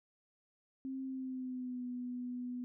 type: tone with pitch glide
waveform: sine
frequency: 265.1 to 247.3 Hz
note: C4 to B3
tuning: +23 to +3 cents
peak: -38 dBFS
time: 0.85-2.64 s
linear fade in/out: 0 ms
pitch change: -120 cents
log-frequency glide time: 1.03-1.85 s
effects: none